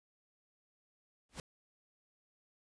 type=noise with exponential growth; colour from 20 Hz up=pink; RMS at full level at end=-39 dBFS; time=1.29-1.4 s; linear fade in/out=2 ms; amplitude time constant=22 ms; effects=resampled to 22050 Hz